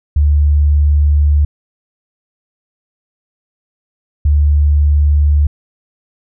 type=tone pair in turn; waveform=sine; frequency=73.42 / 73.42 Hz; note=D2 / D2; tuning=0 / 0 cents; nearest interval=unison; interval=0 cents; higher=neither; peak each=-7 dBFS; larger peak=neither; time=0.16-1.45 / 4.25-5.47 s; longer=first; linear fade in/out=5 ms; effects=none